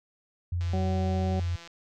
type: tone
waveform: sine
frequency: 87.6 Hz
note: F2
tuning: 6 cents sharp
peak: -26 dBFS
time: 0.52-1.56 s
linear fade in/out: 5 ms
type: click train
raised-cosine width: 0.2 ms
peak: -29 dBFS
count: 181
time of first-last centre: 0.61-1.675 s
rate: 169 Hz
type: harmonic tone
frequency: 188.2 Hz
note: F#3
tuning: 30 cents sharp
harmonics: 1 / 2 / 3 / 4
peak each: -30 / -36 / -37 / -36 dBFS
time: 0.73-1.4 s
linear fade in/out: 5 ms
effects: none